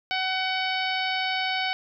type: harmonic tone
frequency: 752 Hz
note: F#5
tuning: 28 cents sharp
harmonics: 1 / 2 / 3 / 4 / 5 / 6 / 7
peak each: -29 / -32 / -30 / -32 / -35 / -36 / -40 dBFS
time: 0.11-1.73 s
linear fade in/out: 0 ms
effects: none